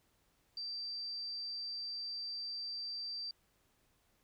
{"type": "tone", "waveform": "sine", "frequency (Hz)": 4681, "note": "D8", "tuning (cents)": -7, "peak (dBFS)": -39, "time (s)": [0.57, 3.31], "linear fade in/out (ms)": 2, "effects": ["pink hiss -74 dBFS RMS until 4.23 s"]}